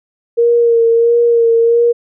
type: tone with vibrato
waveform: sine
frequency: 466.2 Hz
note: A#4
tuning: in tune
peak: -7 dBFS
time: 0.37-1.93 s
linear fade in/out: 20 ms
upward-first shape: sine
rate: 1.5 Hz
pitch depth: 26 cents each way
effects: none